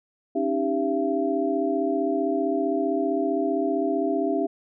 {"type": "tone cluster", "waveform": "sine", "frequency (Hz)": [274.4, 309.8, 394.3, 675], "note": ["C#4", "D#4", "G4", "E5"], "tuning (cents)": [-17, -7, 10, 41], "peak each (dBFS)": -27, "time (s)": [0.35, 4.47], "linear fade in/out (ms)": 10, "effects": []}